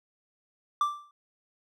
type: tone with exponential decay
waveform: triangle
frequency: 1174.7 Hz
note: D6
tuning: in tune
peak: -18 dBFS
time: 0.81-1.11 s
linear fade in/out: 2 ms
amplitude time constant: 64 ms
effects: none